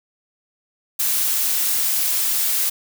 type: noise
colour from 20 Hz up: blue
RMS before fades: -20 dBFS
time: 0.99-2.7 s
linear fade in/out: 10 ms
effects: none